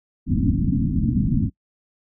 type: low-pass noise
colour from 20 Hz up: white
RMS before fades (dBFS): -20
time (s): 0.26-1.5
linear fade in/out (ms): 50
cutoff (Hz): 290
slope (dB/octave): 96
effects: noise-tail reverb RT60 0.1 s tail -22 dB re dry